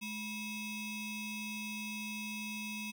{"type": "ring-modulated tone", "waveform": "40% pulse", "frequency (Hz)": 1187, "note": "D6", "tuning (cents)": 18, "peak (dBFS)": -35, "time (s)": [0.01, 2.92], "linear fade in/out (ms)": 20, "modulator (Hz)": 1400, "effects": []}